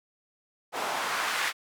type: noise with band-pass filter sweep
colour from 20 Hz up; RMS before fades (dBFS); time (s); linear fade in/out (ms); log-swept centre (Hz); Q
white; -30; 0.72-1.53; 50; 720 to 1700; 1.3
effects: none